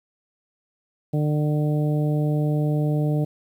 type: harmonic tone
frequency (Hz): 150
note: D3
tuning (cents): +37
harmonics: 1 / 2 / 3 / 4 / 5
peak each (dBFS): -20 / -27 / -31 / -32 / -38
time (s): 1.13-3.25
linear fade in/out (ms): 10
effects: 9-bit